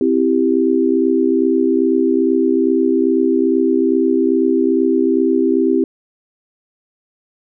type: chord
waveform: sine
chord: C major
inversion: none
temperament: equal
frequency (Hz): 261.6 / 329.6 / 392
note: C4 / E4 / G4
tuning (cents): 0 / 0 / 0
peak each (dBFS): -16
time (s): 0.01-5.84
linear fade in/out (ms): 2
effects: none